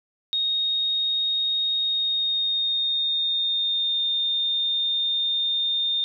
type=tone with pitch glide; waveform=sine; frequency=3729 to 3635 Hz; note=A#7 to A#7; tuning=0 to -44 cents; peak=-21 dBFS; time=0.33-6.04 s; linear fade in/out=0 ms; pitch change=-44 cents; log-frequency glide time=1.78-4.02 s; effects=none